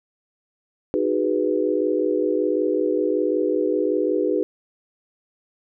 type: chord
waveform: sine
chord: G# minor seventh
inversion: second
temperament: equal with one note detuned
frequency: 308.6 / 370 / 415.3 / 493.9 Hz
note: D#4 / F#4 / G#4 / B4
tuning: -14 / 0 / 0 / 0 cents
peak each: -24 dBFS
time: 0.94-4.43 s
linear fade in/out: 0 ms
effects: none